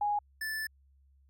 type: tone pair in turn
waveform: sine / square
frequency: 827 / 1752.4 Hz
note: G#5 / A6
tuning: -8 / -7 cents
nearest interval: octave + minor second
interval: 1301 cents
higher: second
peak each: -27 / -34 dBFS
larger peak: first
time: 0.01-0.19 / 0.41-0.67 s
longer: second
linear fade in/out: 5 ms
effects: added 68 Hz sine -61 dBFS peak until 1.29 s